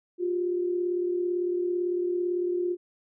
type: tone pair together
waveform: sine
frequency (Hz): 354.1 / 392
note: F4 / G4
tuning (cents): +24 / 0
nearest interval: major second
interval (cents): 176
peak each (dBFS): -25 / -35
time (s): 0.18-2.77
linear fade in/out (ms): 50
effects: none